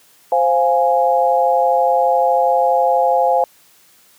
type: chord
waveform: sine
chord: F minor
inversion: second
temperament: equal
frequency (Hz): 523.3 / 698.5 / 830.6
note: C5 / F5 / Ab5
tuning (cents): 0 / 0 / 0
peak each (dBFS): -16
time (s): 0.32-3.44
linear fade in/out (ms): 2
effects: white hiss -51 dBFS RMS until 4.18 s + high-pass 100 Hz 12 dB/octave

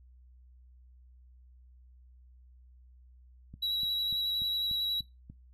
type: click train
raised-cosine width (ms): 5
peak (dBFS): -34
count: 7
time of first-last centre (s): 3.54-5.3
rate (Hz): 3.41
type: tone with vibrato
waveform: triangle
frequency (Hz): 3894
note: B7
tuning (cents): -25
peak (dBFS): -28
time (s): 3.62-5.01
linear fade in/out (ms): 10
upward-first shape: square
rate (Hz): 11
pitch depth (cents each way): 11
effects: noise-tail reverb RT60 0.2 s tail -19 dB re dry + added 62 Hz sine -54 dBFS peak until 5.53 s

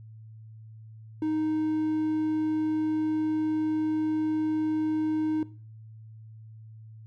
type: tone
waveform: triangle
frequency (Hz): 310.9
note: D#4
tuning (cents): -1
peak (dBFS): -23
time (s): 1.22-5.43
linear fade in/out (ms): 2
effects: noise-tail reverb RT60 0.4 s tail -18 dB re dry + added 110 Hz sine -44 dBFS peak until 7.06 s

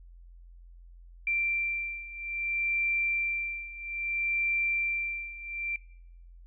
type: beating tone pair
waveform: sine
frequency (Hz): 2356 / 2356.61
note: D7 / D7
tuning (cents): +5 / +5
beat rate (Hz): 0.61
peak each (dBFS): -33 / -30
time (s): 1.27-5.76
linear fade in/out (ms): 2
effects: noise-tail reverb RT60 0.8 s tail -22 dB re dry + added 43 Hz sine -48 dBFS peak until 6.46 s

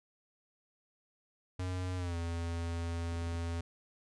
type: tone with pitch glide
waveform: square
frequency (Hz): 91.5 to 84.39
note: F#2 to E2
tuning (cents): -19 to +41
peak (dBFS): -35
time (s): 1.59-3.61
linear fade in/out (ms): 5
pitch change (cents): -140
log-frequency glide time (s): 1.97-2.16
type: clicks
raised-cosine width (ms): 3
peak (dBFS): -39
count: 6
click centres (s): 3.123 / 3.16 / 3.219 / 3.27 / 3.323 / 3.353
effects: resampled to 22050 Hz

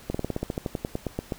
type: slowing click train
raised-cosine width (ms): 2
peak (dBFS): -14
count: 16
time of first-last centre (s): 0.1-1.322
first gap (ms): 45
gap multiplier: 1.08
effects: pink hiss -49 dBFS RMS until 1.38 s

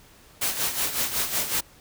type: noise with tremolo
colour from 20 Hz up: white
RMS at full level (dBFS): -24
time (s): 0.41-1.61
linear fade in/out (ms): 10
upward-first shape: sine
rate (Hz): 5.4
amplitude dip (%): 65
effects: pink hiss -53 dBFS RMS until 1.8 s

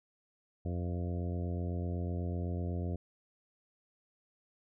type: harmonic tone with a mistuned harmonic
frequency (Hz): 88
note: F2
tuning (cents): +14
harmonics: 1 / 2 / 3 / 4 / 5 / 6 / 7 / 8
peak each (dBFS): -34 / -40 / -44 / -46 / -48 / -50 / -51 / -52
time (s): 0.65-2.96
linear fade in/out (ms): 5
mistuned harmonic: 8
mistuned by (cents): -26
effects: none

